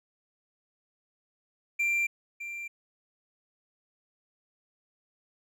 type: tone with echo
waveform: triangle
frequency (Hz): 2366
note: D7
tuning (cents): +12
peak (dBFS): -23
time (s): 1.79-2.07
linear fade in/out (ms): 10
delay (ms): 610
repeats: 1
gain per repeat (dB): -11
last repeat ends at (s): 2.68
effects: none